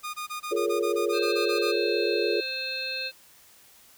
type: tone bursts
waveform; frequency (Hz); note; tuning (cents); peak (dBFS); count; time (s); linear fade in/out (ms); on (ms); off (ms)
sawtooth; 1224; D#6; -29; -28; 13; 0.03-1.724; 20; 110; 22
type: chord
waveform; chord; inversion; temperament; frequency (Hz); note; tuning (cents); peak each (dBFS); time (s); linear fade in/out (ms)
sine; Bb minor seventh; second; just; 349.6 / 419.5 / 466.2 / 559.4; F4 / Ab4 / Bb4 / Db5; +2 / +17 / 0 / +16; -29 / -27 / -29 / -32; 0.51-2.41; 10
type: harmonic tone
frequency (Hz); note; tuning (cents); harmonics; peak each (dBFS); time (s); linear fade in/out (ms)
523.3; C5; 0; 1 / 3 / 5 / 7 / 8; -40 / -39 / -33 / -39 / -33; 1.12-3.12; 50
effects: white hiss -55 dBFS RMS until 3.97 s